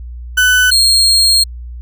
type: tone pair in turn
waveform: 35% pulse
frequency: 1500 / 4243 Hz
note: F#6 / C8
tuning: +23 / +23 cents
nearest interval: octave + tritone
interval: 1800 cents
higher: second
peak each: -6 dBFS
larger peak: neither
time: 0.37-0.71 / 0.71-1.44 s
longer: second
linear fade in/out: 10 ms
effects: added 60 Hz sine -25 dBFS peak until 1.81 s